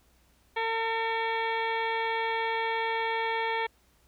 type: harmonic tone with a mistuned harmonic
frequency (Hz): 452.1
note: A4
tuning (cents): +47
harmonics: 1 / 2 / 3 / 4 / 5 / 6 / 7 / 8 / 9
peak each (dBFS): -33 / -30 / -42 / -35 / -35 / -46 / -42 / -48 / -51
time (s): 0.56-3.67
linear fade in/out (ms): 10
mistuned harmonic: 7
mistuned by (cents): +70
effects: added 60 Hz sine -66 dBFS peak until 4.07 s + pink hiss -66 dBFS RMS until 4.07 s

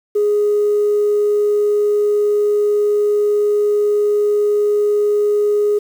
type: tone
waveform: sine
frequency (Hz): 415.3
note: G#4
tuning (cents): 0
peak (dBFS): -11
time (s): 0.15-5.79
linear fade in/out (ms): 10
effects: tanh soft clip ceiling -8 dBFS + 7-bit

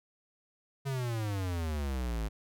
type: exponential sweep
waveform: square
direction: down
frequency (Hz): 140 to 51.91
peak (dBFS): -32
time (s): 0.85-2.29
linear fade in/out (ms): 20
effects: none

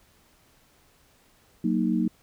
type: chord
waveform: sine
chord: D# minor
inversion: first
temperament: just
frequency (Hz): 186.68 / 233.3 / 311.1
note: F#3 / A#3 / D#4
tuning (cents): +16 / +2 / 0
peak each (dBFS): -26 / -25 / -27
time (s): 1.64-2.08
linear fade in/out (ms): 5
effects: pink hiss -61 dBFS RMS until 2.22 s

